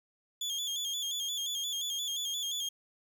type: tone with vibrato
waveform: 30% pulse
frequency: 3340 Hz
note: G#7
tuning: 9 cents sharp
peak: -30 dBFS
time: 0.41-2.69 s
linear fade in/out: 5 ms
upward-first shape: square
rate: 5.7 Hz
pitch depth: 57 cents each way
effects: none